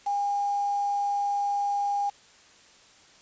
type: tone with quantisation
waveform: sine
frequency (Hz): 810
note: G#5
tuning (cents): -43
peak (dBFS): -24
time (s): 0.06-2.1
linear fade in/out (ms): 10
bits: 7
effects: white hiss -55 dBFS RMS until 3.21 s + resampled to 16000 Hz